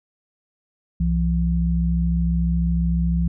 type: tone pair together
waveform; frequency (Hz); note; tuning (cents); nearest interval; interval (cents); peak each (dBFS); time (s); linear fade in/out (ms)
sine; 63.94 / 170; C2 / F3; -39 / -46; octave + perfect fourth; 1693; -20; 1-3.28; 5
effects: none